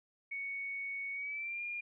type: tone with pitch glide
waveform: sine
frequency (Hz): 2225 to 2412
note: C#7 to D7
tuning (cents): +6 to +46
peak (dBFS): -37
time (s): 0.31-1.81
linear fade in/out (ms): 10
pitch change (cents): +140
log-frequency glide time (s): 1.13-1.62
effects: none